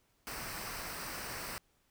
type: noise with comb filter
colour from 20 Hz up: pink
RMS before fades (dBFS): -42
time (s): 0.27-1.58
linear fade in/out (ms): 0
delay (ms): 0.29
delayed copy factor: -0.55
effects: pink hiss -73 dBFS RMS until 1.9 s